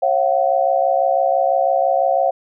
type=tone cluster; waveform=sine; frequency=544 / 686 / 752 Hz; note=C#5 / F5 / F#5; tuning=-33 / -31 / +28 cents; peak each=-18 dBFS; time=0.02-2.31 s; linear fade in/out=10 ms; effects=none